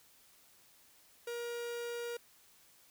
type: tone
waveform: 45% pulse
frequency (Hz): 474.4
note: A#4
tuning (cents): +30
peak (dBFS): -38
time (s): 1.27-2.17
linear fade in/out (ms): 5
effects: white hiss -64 dBFS RMS until 2.9 s